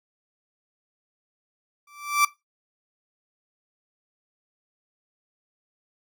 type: tone with exponential growth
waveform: 30% pulse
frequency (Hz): 1168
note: D6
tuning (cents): -10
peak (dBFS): -12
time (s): 1.87-2.25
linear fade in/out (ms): 5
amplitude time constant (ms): 81
effects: noise-tail reverb RT60 0.2 s tail -17 dB re dry